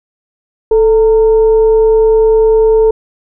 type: tone with frequency modulation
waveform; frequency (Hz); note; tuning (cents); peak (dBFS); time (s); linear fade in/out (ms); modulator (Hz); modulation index
sine; 440; A4; 0; -5; 0.71-2.91; 5; 475; 0.3
effects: none